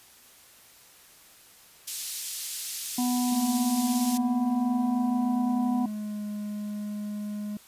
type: band-pass noise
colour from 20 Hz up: white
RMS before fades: -35 dBFS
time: 1.87-4.18 s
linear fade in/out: 10 ms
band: 3800 to 12000 Hz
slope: 12 dB/octave
type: harmonic tone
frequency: 246.9 Hz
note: B3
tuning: in tune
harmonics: 1 / 3 / 4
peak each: -24 / -34 / -39 dBFS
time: 2.98-5.86 s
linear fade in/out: 5 ms
type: tone with pitch glide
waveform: triangle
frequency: 229.8 to 208.3 Hz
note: A#3 to G#3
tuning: -25 to +5 cents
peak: -29 dBFS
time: 3.32-7.57 s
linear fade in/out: 2 ms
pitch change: -170 cents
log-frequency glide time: 4.26-6.25 s
effects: white hiss -54 dBFS RMS until 7.67 s + resampled to 32000 Hz